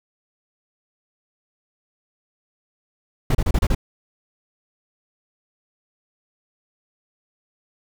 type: noise bursts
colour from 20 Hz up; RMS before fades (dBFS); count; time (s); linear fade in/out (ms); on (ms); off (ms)
brown; -17; 6; 3.3-3.749; 5; 49; 31
effects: none